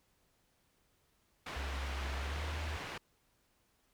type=low-pass noise; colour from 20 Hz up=white; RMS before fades=-44 dBFS; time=1.46-2.98 s; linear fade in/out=5 ms; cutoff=2300 Hz; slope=12 dB/octave
type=tone with pitch glide; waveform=sine; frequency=67.6 to 76.76 Hz; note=C#2 to D#2; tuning=-43 to -23 cents; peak=-37 dBFS; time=1.56-2.77 s; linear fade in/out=5 ms; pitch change=+220 cents; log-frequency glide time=2.17-2.47 s
effects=pink hiss -74 dBFS RMS until 3.93 s